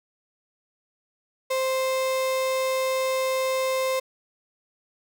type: tone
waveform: 35% pulse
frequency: 523.3 Hz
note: C5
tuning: in tune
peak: -21 dBFS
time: 1.5-4 s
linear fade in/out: 10 ms
effects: none